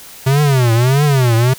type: tone with vibrato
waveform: square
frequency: 130 Hz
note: C3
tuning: 11 cents flat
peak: -10 dBFS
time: 0.26-1.54 s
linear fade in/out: 10 ms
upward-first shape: triangle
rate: 1.6 Hz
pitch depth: 260 cents each way
effects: white hiss -36 dBFS RMS until 1.58 s